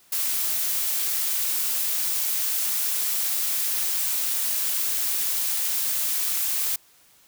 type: noise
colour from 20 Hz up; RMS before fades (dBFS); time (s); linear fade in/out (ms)
blue; -25; 0.12-6.76; 5
effects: white hiss -57 dBFS RMS until 7.27 s